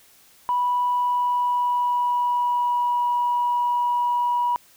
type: tone with pitch glide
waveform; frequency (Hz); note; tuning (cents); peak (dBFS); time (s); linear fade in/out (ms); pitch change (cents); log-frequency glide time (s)
sine; 982 to 969; B5 to B5; -10 to -33; -18; 0.49-4.56; 0; -23; 0.88-3.04
effects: tanh soft clip ceiling -14 dBFS + white hiss -54 dBFS RMS until 4.76 s